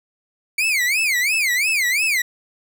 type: tone with vibrato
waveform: 40% pulse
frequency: 2251 Hz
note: C#7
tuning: 26 cents sharp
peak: -16 dBFS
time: 0.58-2.22 s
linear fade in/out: 5 ms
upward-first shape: sine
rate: 2.9 Hz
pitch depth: 270 cents each way
effects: none